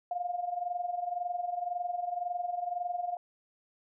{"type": "tone with amplitude modulation", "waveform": "sine", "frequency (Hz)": 708, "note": "F5", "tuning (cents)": 23, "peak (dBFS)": -28, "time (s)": [0.11, 3.17], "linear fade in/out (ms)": 2, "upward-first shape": "sine", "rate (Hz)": 21.9, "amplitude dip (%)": 75, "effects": []}